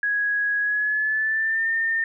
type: tone with pitch glide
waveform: sine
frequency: 1663 to 1813.5 Hz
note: G#6 to A#6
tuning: +2 to -48 cents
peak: -20 dBFS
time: 0.03-2.04 s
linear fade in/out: 2 ms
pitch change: +150 cents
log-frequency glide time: 0.6-1.7 s
effects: none